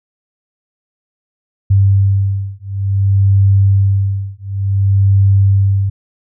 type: beating tone pair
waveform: sine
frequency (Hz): 98 / 98.56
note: G2 / G2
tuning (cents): 0 / +10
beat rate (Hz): 0.56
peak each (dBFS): -12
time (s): 1.7-5.9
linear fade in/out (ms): 10
effects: none